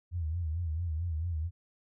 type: tone with vibrato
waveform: sine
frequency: 82.41 Hz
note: E2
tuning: in tune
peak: -30 dBFS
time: 0.11-1.51 s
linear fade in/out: 50 ms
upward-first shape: sine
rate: 4.5 Hz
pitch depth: 120 cents each way
effects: none